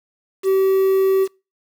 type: tone with quantisation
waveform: triangle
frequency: 383.8 Hz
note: G4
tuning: 37 cents flat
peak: -11 dBFS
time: 0.43-1.28 s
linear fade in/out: 50 ms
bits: 6
effects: noise-tail reverb RT60 0.3 s tail -26 dB re dry